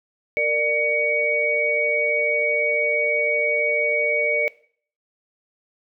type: tone cluster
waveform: sine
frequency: 462.3 / 595 / 2247 Hz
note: A#4 / D5 / C#7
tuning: -14 / +22 / +23 cents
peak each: -26 / -24 / -20 dBFS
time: 0.37-4.48 s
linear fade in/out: 0 ms
effects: noise-tail reverb RT60 0.5 s tail -19 dB re dry